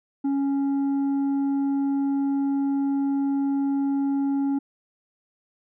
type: tone with tanh clipping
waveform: sine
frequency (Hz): 277.2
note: C#4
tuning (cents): 0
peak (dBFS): -22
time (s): 0.24-4.59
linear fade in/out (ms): 10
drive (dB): 5
effects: none